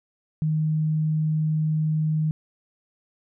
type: tone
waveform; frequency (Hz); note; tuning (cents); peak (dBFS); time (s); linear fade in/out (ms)
sine; 155.56; D#3; 0; -20; 0.42-2.31; 0
effects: none